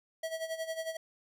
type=tone with tremolo; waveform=square; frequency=648 Hz; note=E5; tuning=30 cents flat; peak=-33 dBFS; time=0.23-0.97 s; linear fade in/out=5 ms; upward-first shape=sine; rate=11 Hz; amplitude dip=75%; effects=none